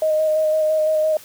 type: tone with vibrato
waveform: sine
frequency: 622.3 Hz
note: D#5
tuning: in tune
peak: -15 dBFS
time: 0.02-1.17 s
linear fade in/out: 2 ms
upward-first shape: square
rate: 5.9 Hz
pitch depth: 14 cents each way
effects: white hiss -43 dBFS RMS until 1.24 s